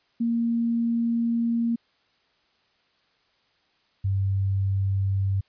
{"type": "tone pair in turn", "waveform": "sine", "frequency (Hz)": [232.7, 97.42], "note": ["A#3", "G2"], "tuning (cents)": [-3, -10], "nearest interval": "octave + minor third", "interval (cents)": 1507, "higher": "first", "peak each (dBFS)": -21, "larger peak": "neither", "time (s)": [[0.2, 1.76], [4.04, 5.41]], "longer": "first", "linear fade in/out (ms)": 10, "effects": ["white hiss -66 dBFS RMS until 5.48 s", "resampled to 11025 Hz"]}